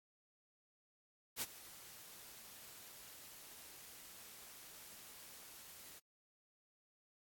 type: noise with ADSR envelope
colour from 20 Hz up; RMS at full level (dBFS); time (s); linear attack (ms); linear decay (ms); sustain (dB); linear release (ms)
white; -38; 1.36-6; 59; 35; -18; 27
effects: AAC 64 kbps